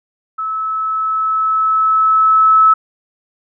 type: tone with level ramp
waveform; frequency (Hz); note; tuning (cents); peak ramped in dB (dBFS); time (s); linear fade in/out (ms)
sine; 1300; E6; -24; -18 to -5; 0.38-2.74; 10
effects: none

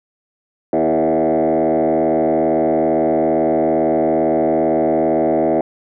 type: tone with frequency modulation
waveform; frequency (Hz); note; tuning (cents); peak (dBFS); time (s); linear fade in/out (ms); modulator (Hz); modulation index
sine; 485.2; B4; -31; -11; 0.73-5.61; 2; 77.7; 3
effects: tanh soft clip ceiling -10 dBFS

